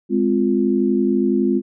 sine chord, F minor, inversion first, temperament equal with one note detuned, 207.7 / 259.7 / 349.2 Hz, Ab3 / C4 / F4, 0 / -13 / 0 cents, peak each -19 dBFS, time 0.09-1.62 s, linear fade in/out 50 ms, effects none

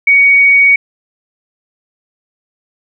sine tone, 2243 Hz, C#7, 20 cents sharp, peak -4 dBFS, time 0.07-0.76 s, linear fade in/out 5 ms, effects none

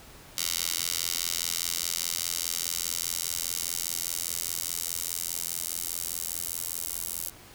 10% pulse tone with high-pass filter sweep, 84.9 Hz, F2, 48 cents flat, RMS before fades -32 dBFS, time 0.37-7.3 s, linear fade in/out 10 ms, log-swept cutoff 4500 to 9400 Hz, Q 0.92, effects pink hiss -50 dBFS RMS until 7.54 s

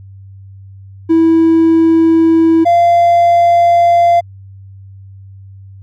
triangle tone pair in turn, 326.9 / 689.3 Hz, E4 / F5, -14 / -23 cents, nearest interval octave + minor second, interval 1291 cents, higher second, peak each -3 dBFS, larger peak neither, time 1.09-2.65 / 2.65-4.21 s, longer neither, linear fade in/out 20 ms, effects tanh soft clip ceiling 0 dBFS + added 97 Hz sine -32 dBFS peak until 5.82 s

